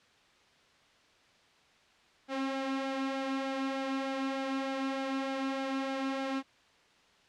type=tone with flanger; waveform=sawtooth; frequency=268.8 Hz; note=C4; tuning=47 cents sharp; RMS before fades=-34 dBFS; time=2.28-6.43 s; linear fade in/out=50 ms; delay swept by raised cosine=1.3 to 3 ms; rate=3.3 Hz; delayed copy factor=+0.5; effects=white hiss -63 dBFS RMS until 7.28 s + low-pass 4000 Hz 12 dB/octave